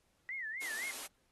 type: tone with vibrato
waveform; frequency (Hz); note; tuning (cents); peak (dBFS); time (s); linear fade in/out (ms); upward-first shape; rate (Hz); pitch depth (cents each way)
sine; 1932; B6; -39; -38; 0.29-0.91; 0; sine; 3.9; 200
type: high-pass noise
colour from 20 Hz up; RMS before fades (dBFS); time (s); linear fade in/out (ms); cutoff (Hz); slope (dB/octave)
white; -44; 0.61-1.07; 10; 230; 48
effects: pink hiss -75 dBFS RMS until 1.31 s + AAC 32 kbps